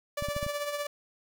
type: tone with tremolo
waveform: sawtooth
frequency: 582 Hz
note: D5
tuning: 16 cents flat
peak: -25 dBFS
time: 0.17-0.87 s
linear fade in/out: 5 ms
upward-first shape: triangle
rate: 16 Hz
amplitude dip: 60%
type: clicks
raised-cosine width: 5 ms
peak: -24 dBFS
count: 5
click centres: 0.224 / 0.286 / 0.365 / 0.429 / 0.465 s
effects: 9-bit